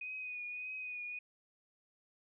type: tone with vibrato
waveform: sine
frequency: 2486 Hz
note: D#7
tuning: 2 cents flat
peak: -40 dBFS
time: 0.01-1.19 s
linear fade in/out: 5 ms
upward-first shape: triangle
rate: 1.7 Hz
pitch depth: 35 cents each way
effects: none